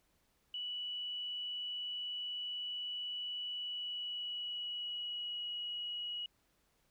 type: tone with pitch glide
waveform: sine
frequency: 2952 to 2910 Hz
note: F#7 to F#7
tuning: -5 to -29 cents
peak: -38 dBFS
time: 0.54-6.26 s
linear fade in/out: 2 ms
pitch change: -24 cents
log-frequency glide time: 3.54-5.46 s
effects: pink hiss -75 dBFS RMS until 6.9 s